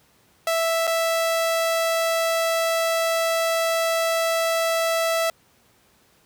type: tone with dropouts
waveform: sawtooth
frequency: 659.3 Hz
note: E5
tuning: in tune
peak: -16 dBFS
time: 0.47-5.3 s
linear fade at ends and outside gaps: 2 ms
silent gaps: 0.87-0.875 s
effects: pink hiss -59 dBFS RMS until 6.25 s + high-pass 80 Hz 12 dB/octave